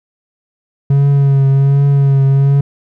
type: tone with vibrato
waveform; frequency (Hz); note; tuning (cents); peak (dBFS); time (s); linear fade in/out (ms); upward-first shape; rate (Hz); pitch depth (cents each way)
triangle; 138.59; C#3; 0; -5; 0.9-2.61; 5; triangle; 1.3; 35
effects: none